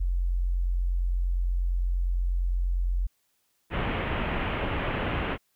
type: tone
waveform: sine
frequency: 44.3 Hz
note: F1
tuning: 25 cents sharp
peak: -23 dBFS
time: 0-3.07 s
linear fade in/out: 10 ms
type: low-pass noise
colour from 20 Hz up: pink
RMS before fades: -29 dBFS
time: 3.7-5.38 s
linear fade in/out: 50 ms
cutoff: 3000 Hz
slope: 48 dB/octave
effects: white hiss -72 dBFS RMS until 5.55 s